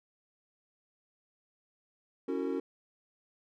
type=chord; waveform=triangle; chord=F# dominant seventh; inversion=second; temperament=equal with one note detuned; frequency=277.2 / 329.6 / 370 / 455.5 Hz; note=C#4 / E4 / F#4 / A#4; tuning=0 / 0 / 0 / -40 cents; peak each=-33 / -37 / -34 / -35 dBFS; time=2.28-2.6 s; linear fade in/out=5 ms; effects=none